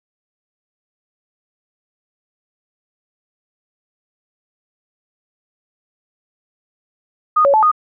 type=tone with pitch steps; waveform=sine; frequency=1235 / 559 / 869 / 1236 Hz; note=D#6 / C#5 / A5 / D#6; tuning=-13 / +14 / -22 / -12 cents; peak=-9 dBFS; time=7.36-7.716 s; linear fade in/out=10 ms; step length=89 ms; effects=none